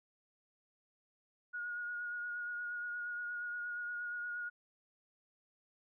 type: tone with vibrato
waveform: sine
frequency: 1442 Hz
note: F#6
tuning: 45 cents flat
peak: -38 dBFS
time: 1.53-4.5 s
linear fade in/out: 20 ms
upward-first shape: sine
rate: 8.5 Hz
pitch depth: 20 cents each way
effects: none